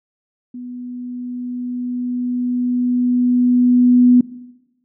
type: tone with level ramp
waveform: sine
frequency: 246.9 Hz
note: B3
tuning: in tune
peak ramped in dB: -28 to -6 dBFS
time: 0.54-4.21 s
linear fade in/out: 5 ms
effects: noise-tail reverb RT60 1.0 s tail -19 dB re dry